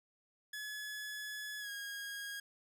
sawtooth tone with pitch glide, 1703 to 1636.5 Hz, G#6 to G#6, +43 to -26 cents, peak -38 dBFS, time 0.53-2.4 s, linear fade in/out 5 ms, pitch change -69 cents, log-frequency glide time 1.59-1.7 s, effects none

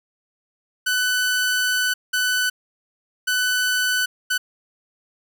sawtooth tone bursts at uneven times, 1498 Hz, F#6, 21 cents sharp, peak -15 dBFS, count 4, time 0.86-1.94 / 2.13-2.5 / 3.27-4.06 / 4.3-4.38 s, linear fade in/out 10 ms, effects none

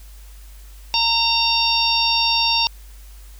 harmonic tone, 920 Hz, A#5, 23 cents flat, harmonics 1 / 3 / 4 / 5 / 6, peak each -22 / -22 / -22 / -22 / -22 dBFS, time 0.94-2.67 s, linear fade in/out 0 ms, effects added 50 Hz sine -38 dBFS peak until 3.39 s + white hiss -50 dBFS RMS until 3.39 s

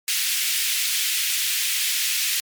pink high-pass noise, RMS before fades -23 dBFS, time 0.08-2.4 s, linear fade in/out 0 ms, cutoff 2200 Hz, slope 24 dB/octave, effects MP3 96 kbps

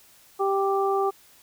harmonic tone, 392 Hz, G4, in tune, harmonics 1 / 2 / 3, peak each -23 / -26 / -28 dBFS, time 0.39-1.11 s, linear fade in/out 20 ms, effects white hiss -55 dBFS RMS until 1.42 s

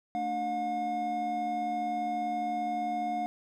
triangle tone cluster, 222.1 / 297.1 / 718 Hz, A3 / D4 / F5, +16 / +20 / +48 cents, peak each -37 / -37 / -28 dBFS, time 0.15-3.26 s, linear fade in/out 0 ms, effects none

